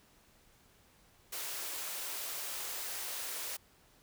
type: high-pass noise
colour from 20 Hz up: white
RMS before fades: -40 dBFS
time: 1.32-3.57 s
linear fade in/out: 10 ms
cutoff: 360 Hz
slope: 24 dB/octave
effects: pink hiss -65 dBFS RMS until 4.02 s